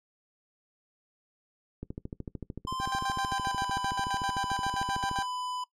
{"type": "click train", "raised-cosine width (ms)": 3, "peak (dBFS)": -24, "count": 46, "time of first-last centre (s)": [1.83, 5.188], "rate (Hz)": 13.4}
{"type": "tone with pitch glide", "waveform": "square", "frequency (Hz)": [1038, 999.8], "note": ["C6", "B5"], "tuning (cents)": [-14, 21], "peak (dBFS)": -34, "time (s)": [2.67, 5.64], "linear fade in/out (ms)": 5, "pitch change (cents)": -65, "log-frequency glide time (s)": [3.1, 3.63]}
{"type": "tone with tremolo", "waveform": "30% pulse", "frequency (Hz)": 789, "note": "G5", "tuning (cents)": 11, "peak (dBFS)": -27, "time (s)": [2.79, 5.27], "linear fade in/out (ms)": 50, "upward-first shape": "square", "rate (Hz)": 7.6, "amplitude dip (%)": 75}
{"effects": ["noise-tail reverb RT60 0.1 s tail -19 dB re dry", "low-pass 8000 Hz 12 dB/octave"]}